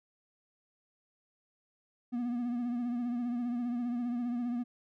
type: tone with vibrato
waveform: triangle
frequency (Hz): 241.4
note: B3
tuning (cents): -39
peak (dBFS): -29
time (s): 2.12-4.64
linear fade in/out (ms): 20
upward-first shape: triangle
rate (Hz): 15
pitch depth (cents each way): 56
effects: none